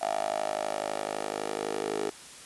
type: tone with high-pass filter sweep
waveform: 10% pulse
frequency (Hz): 51.91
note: G#1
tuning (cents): 0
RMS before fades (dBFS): -32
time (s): 0.01-2.1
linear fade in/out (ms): 10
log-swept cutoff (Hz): 680 to 430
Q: 7.2
effects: white hiss -47 dBFS RMS until 2.45 s + resampled to 24000 Hz